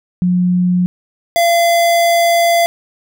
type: tone pair in turn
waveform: sine / square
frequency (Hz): 179.6 / 682.4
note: F3 / F5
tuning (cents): +49 / -40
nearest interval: octave + major seventh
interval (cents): 2311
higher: second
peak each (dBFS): -10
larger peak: neither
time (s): 0.22-0.86 / 1.36-2.66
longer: second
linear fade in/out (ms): 0
effects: none